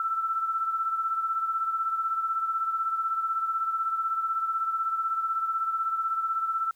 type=beating tone pair; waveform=sine; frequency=1328 / 1344 Hz; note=E6 / E6; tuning=+12 / +33 cents; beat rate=16 Hz; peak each=-26 / -34 dBFS; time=0-6.71 s; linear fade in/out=2 ms; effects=white hiss -66 dBFS RMS until 6.75 s